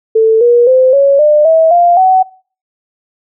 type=tone with pitch steps; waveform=sine; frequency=444.1 / 478.7 / 516.1 / 556.3 / 599.7 / 646.5 / 696.9 / 751.2 Hz; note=A4 / A#4 / C5 / C#5 / D5 / E5 / F5 / F#5; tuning=+16 / +46 / -24 / +6 / +36 / -34 / -4 / +26 cents; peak=-4 dBFS; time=0.15-2.23 s; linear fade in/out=10 ms; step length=260 ms; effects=noise-tail reverb RT60 0.4 s tail -22 dB re dry